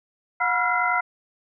sine tone cluster, 723 / 974 / 1361 / 1411 / 2049 Hz, F#5 / B5 / F6 / F6 / C7, -40 / -24 / -45 / +17 / -37 cents, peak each -26 dBFS, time 0.4-1.01 s, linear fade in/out 10 ms, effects none

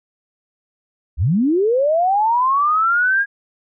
sine linear sweep, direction up, 56.1 to 1647 Hz, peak -13 dBFS, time 1.17-3.26 s, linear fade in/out 50 ms, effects none

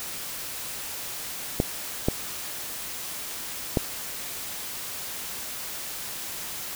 clicks, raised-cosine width 2 ms, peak -7 dBFS, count 3, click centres 1.601 / 2.085 / 3.772 s, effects white hiss -35 dBFS RMS until 6.75 s

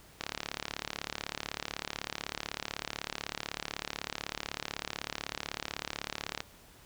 click train, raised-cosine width 0.2 ms, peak -16 dBFS, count 224, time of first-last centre 0.21-6.404 s, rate 36 Hz, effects pink hiss -57 dBFS RMS until 6.85 s

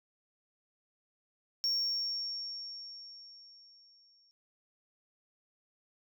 sine tone with exponential decay, 5510 Hz, F8, 24 cents flat, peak -25 dBFS, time 1.64-4.31 s, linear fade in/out 0 ms, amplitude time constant 580 ms, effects tanh soft clip ceiling -27 dBFS

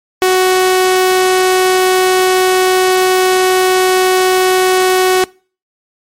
sawtooth tone, 371.4 Hz, F#4, 7 cents sharp, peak -4 dBFS, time 0.22-5.24 s, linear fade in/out 0 ms, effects noise-tail reverb RT60 0.4 s tail -25 dB re dry + MP3 64 kbps

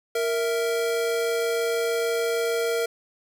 square tone pair together, 464.3 / 659.3 Hz, A#4 / E5, -7 / 0 cents, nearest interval tritone, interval 607 cents, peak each -24 / -31 dBFS, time 0.15-2.86 s, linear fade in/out 5 ms, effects none

